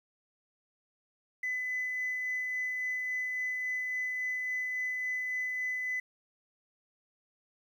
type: tone with tremolo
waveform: sine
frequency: 2008 Hz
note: B6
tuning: 28 cents sharp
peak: -29 dBFS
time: 1.43-6 s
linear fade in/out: 5 ms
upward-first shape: sine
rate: 3.6 Hz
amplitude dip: 25%
effects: tanh soft clip ceiling -27 dBFS + 10-bit